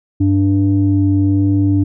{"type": "tone pair together", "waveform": "sine", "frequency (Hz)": [98, 292.8], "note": ["G2", "D4"], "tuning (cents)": [0, -5], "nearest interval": "octave + perfect fifth", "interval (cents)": 1895, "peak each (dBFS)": -12, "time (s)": [0.2, 1.84], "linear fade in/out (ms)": 10, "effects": ["tanh soft clip ceiling -4 dBFS"]}